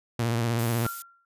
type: tone with vibrato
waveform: sawtooth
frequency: 116.4 Hz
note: A#2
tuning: 2 cents flat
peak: -20 dBFS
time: 0.19-0.87 s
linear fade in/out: 5 ms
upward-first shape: sine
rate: 16 Hz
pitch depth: 61 cents each way
type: noise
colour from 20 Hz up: violet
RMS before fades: -35 dBFS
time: 0.59-1.02 s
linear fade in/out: 0 ms
type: tone with exponential decay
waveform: sine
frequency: 1377 Hz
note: F6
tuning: 25 cents flat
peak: -28 dBFS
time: 0.85-1.25 s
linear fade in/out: 2 ms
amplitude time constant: 86 ms
effects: resampled to 32000 Hz